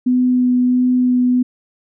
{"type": "tone with vibrato", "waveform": "sine", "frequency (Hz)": 250, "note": "B3", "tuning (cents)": 21, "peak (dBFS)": -11, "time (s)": [0.06, 1.43], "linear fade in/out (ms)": 10, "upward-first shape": "sine", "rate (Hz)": 1.5, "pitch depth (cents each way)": 9, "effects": []}